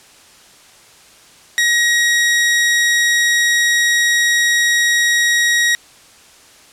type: tone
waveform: sawtooth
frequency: 1895 Hz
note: A#6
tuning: 28 cents sharp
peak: -8 dBFS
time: 1.58-5.75 s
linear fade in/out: 0 ms
effects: white hiss -45 dBFS RMS until 6.72 s + low-pass 9000 Hz 12 dB/octave